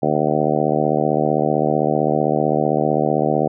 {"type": "harmonic tone", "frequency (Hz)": 75.6, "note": "D#2", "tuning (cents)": -49, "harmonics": [2, 3, 4, 5, 6, 7, 8, 9, 10], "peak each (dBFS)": [-24, -24, -24, -24, -24, -24, -24, -24, -24], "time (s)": [0.02, 3.48], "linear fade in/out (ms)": 10, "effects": []}